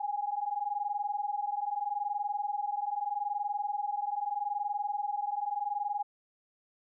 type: tone pair together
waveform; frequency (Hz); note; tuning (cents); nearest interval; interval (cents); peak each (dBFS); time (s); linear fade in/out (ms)
sine; 809.8 / 830.6; G#5 / G#5; -44 / 0; unison; 44; -34 / -33; 0-6.03; 10
effects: none